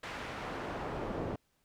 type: noise with band-pass filter sweep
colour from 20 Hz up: brown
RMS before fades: -39 dBFS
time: 0.03-1.36 s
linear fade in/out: 5 ms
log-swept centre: 2200 to 480 Hz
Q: 0.71
effects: pink hiss -75 dBFS RMS until 1.64 s